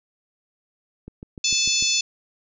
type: click train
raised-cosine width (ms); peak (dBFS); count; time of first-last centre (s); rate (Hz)
3; -24; 6; 1.08-1.825; 6.71
type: harmonic tone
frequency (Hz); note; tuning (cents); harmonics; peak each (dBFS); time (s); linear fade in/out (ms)
872; A5; -16; 3 / 4 / 5 / 6 / 7 / 8; -26 / -26 / -26 / -26 / -26 / -26; 1.44-2.01; 5
effects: none